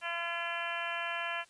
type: harmonic tone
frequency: 340.6 Hz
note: F4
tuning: 43 cents flat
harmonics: 2 / 3 / 4 / 5 / 6 / 7 / 8 / 9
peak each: -41 / -41 / -42 / -39 / -47 / -41 / -42 / -44 dBFS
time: 0.01-1.45 s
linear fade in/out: 50 ms
effects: white hiss -63 dBFS RMS until 1.49 s + resampled to 22050 Hz